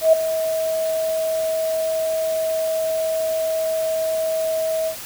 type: tone with ADSR envelope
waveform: sine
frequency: 642 Hz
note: E5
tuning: 46 cents flat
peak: -7 dBFS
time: 0.01-4.96 s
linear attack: 120 ms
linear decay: 6 ms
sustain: -12 dB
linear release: 90 ms
effects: white hiss -34 dBFS RMS until 5.05 s